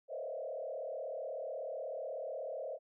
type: tone with frequency modulation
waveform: sine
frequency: 580 Hz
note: D5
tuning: 22 cents flat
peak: -38 dBFS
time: 0.08-2.79 s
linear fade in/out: 50 ms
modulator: 36.3 Hz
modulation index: 2.3
effects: none